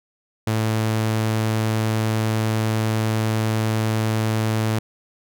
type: tone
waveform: sawtooth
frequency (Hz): 110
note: A2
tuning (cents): 0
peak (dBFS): -15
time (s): 0.47-4.79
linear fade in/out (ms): 5
effects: none